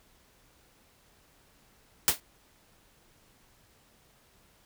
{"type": "noise with exponential decay", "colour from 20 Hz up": "white", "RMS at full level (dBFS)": -18, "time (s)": [2.08, 2.2], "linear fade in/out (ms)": 0, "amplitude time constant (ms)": 25, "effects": ["pink hiss -63 dBFS RMS until 4.65 s"]}